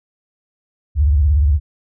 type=tone with vibrato; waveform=sine; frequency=72.7 Hz; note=D2; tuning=17 cents flat; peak=-10 dBFS; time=0.95-1.6 s; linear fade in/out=50 ms; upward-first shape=sine; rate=17 Hz; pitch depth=200 cents each way; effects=none